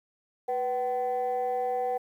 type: tone pair together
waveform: sine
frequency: 492.9 / 762 Hz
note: B4 / G5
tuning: -3 / -49 cents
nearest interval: minor sixth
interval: 754 cents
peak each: -28 / -27 dBFS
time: 0.48-1.98 s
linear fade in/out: 10 ms
effects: tanh soft clip ceiling -22 dBFS + 10-bit